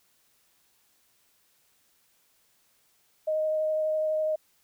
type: tone with vibrato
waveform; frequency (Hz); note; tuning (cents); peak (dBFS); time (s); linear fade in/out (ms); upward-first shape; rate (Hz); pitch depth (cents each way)
sine; 622.3; D#5; 0; -24; 3.27-4.36; 10; triangle; 12; 11
effects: white hiss -67 dBFS RMS until 4.63 s